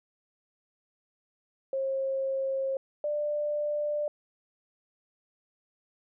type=tone pair in turn; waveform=sine; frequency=537 / 592.9 Hz; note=C5 / D5; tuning=+45 / +16 cents; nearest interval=major second; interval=171 cents; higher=second; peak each=-27 dBFS; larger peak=neither; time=1.73-2.77 / 3.04-4.08 s; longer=neither; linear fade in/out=2 ms; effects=none